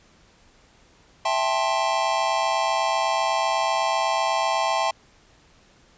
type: chord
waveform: square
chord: A minor seventh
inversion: second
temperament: just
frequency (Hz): 660 / 792 / 880 / 1056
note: E5 / G5 / A5 / C6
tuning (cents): +2 / +18 / 0 / +16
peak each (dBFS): -27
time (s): 1.25-4.91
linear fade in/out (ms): 5
effects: pink hiss -56 dBFS RMS until 5.97 s + resampled to 16000 Hz